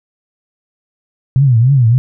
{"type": "tone with vibrato", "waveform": "sine", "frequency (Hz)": 125.9, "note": "B2", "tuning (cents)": 34, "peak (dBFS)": -6, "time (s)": [1.36, 1.98], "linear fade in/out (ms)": 0, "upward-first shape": "triangle", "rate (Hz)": 3.4, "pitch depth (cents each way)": 240, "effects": []}